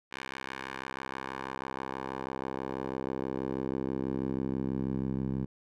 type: tone with band-pass filter sweep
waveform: 10% pulse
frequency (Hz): 66.2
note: C2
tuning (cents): +21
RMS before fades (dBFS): -35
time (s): 0.11-5.46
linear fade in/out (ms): 20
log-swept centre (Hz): 2100 to 170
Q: 1.1
effects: none